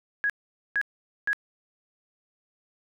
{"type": "tone bursts", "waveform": "sine", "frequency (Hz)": 1661.2, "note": "G#6", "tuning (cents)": 0, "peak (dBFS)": -22, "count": 3, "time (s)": [0.24, 1.331], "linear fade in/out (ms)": 0, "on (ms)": 57, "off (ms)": 460, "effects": []}